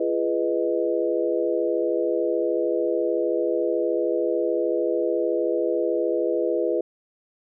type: chord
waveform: sine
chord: F half-diminished seventh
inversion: none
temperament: equal with one note detuned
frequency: 341.8 / 415.3 / 493.9 / 622.3 Hz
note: F4 / Ab4 / Cb5 / Eb5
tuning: -37 / 0 / 0 / 0 cents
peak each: -25 / -27 / -25 / -28 dBFS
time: 0-6.81 s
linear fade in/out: 5 ms
effects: none